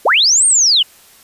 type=linear two-way sweep; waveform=sine; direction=up then down; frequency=300 to 8870 to 2770 Hz; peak=-8 dBFS; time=0.05-0.83 s; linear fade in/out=10 ms; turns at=0.46 s; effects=white hiss -45 dBFS RMS until 1.23 s + resampled to 32000 Hz